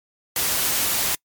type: noise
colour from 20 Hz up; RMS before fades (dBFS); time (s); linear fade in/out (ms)
white; -22; 0.36-1.15; 2
effects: noise-tail reverb RT60 0.1 s tail -26 dB re dry + MP3 96 kbps